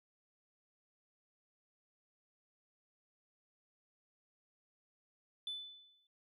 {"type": "tone with exponential decay", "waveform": "sine", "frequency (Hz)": 3500, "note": "A7", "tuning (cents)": -10, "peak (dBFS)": -35, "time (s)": [5.47, 6.07], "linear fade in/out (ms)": 2, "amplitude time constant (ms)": 130, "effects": ["noise-tail reverb RT60 0.2 s tail -22 dB re dry", "tanh soft clip ceiling -36 dBFS"]}